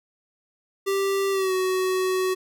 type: tone with pitch glide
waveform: square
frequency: 392 to 373.2 Hz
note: G4 to F#4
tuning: 0 to +15 cents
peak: -22 dBFS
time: 0.86-2.35 s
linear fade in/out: 20 ms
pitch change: -85 cents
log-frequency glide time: 1.31-1.53 s
effects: none